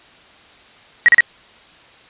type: tone bursts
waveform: sine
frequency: 1902 Hz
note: A#6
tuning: 34 cents sharp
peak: -5 dBFS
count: 3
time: 1.06-1.206 s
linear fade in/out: 0 ms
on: 24 ms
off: 37 ms
effects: white hiss -46 dBFS RMS until 2.09 s + resampled to 8000 Hz